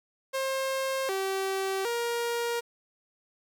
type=tone with pitch steps; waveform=sawtooth; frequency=533 / 385.6 / 471.4 Hz; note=C5 / G4 / A#4; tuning=+32 / -28 / +19 cents; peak=-24 dBFS; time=0.33-2.61 s; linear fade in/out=20 ms; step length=760 ms; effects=10-bit